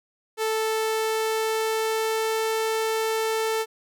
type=tone with pitch glide; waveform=sawtooth; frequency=440 to 443.1 Hz; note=A4 to A4; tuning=0 to +12 cents; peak=-19 dBFS; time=0.37-3.66 s; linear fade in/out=50 ms; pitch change=+12 cents; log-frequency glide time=0.55-2.51 s; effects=none